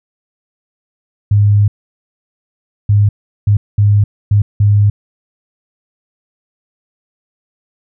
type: tone bursts at uneven times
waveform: sine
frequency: 102.9 Hz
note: G#2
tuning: 16 cents flat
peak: -6 dBFS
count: 6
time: 1.31-1.68 / 2.89-3.09 / 3.47-3.57 / 3.78-4.04 / 4.31-4.42 / 4.6-4.9 s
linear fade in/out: 5 ms
effects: none